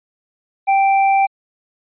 sine tone with tanh clipping, 783 Hz, G5, 2 cents flat, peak -13 dBFS, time 0.67-1.27 s, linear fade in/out 20 ms, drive 13 dB, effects resampled to 8000 Hz

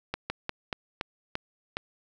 slowing click train, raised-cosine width 0.3 ms, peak -14 dBFS, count 7, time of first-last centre 0.14-1.769 s, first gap 160 ms, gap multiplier 1.21, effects none

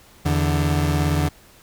30% pulse tone pair together, 82.03 / 146.83 Hz, E2 / D3, -8 / 0 cents, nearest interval minor seventh, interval 1008 cents, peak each -18 dBFS, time 0.25-1.29 s, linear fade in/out 10 ms, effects pink hiss -50 dBFS RMS until 1.62 s

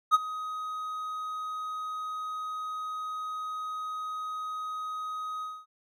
triangle tone with ADSR envelope, 1257 Hz, D#6, 17 cents sharp, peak -13 dBFS, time 0.11-5.66 s, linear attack 34 ms, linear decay 27 ms, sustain -18 dB, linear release 240 ms, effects none

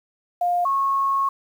sine tone pair in turn, 706 / 1094.9 Hz, F5 / C#6, +19 / -22 cents, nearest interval minor sixth, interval 759 cents, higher second, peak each -18 dBFS, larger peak neither, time 0.41-0.65 / 0.65-1.29 s, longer second, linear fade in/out 5 ms, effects 8-bit

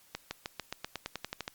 accelerating click train, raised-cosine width 0.2 ms, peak -18 dBFS, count 13, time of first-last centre 0.15-1.479 s, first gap 160 ms, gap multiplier 0.93, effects white hiss -62 dBFS RMS until 1.54 s + Opus 48 kbps

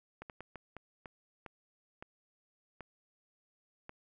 slowing click train, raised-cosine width 0.5 ms, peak -30 dBFS, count 10, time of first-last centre 0.22-3.894 s, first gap 78 ms, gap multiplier 1.39, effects none

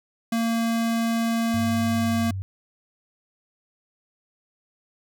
square tone, 229.3 Hz, A#3, 28 cents flat, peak -22 dBFS, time 0.32-2.31 s, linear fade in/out 5 ms
sine tone with pitch glide, 100.3 to 95.66 Hz, G2 to G2, +40 to -42 cents, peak -27 dBFS, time 1.54-2.42 s, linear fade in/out 0 ms, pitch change -82 cents, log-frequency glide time 1.98-2.27 s
effects none

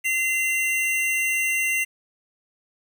square tone pair together, 2061 / 2751 Hz, C7 / F7, -27 / -27 cents, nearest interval perfect fourth, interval 500 cents, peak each -24 / -25 dBFS, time 0.04-1.85 s, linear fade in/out 20 ms, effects 9-bit

